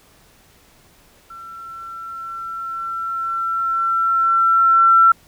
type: tone with level ramp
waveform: sine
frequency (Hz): 1349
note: E6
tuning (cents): +40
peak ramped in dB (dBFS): -34 to -7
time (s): 1.3-5.12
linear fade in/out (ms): 5
effects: pink hiss -52 dBFS RMS until 5.27 s